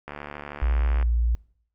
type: click train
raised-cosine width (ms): 0.5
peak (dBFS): -20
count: 70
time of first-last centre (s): 0.08-1.027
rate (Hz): 72.9
type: tone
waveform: sine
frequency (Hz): 58.3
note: A#1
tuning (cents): +1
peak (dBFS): -19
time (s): 0.62-1.35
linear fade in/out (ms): 0
effects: noise-tail reverb RT60 0.6 s tail -23 dB re dry